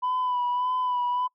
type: tone with vibrato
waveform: sine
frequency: 994 Hz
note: B5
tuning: 11 cents sharp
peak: -22 dBFS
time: 0.02-1.28 s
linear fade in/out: 20 ms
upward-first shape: sine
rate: 1.7 Hz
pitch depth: 31 cents each way
effects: noise-tail reverb RT60 0.1 s tail -24 dB re dry + tanh soft clip ceiling -21 dBFS